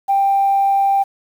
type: tone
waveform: sine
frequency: 789 Hz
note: G5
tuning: 11 cents sharp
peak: -11 dBFS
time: 0.08-1.04 s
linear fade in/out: 20 ms
effects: tanh soft clip ceiling -7 dBFS + 7-bit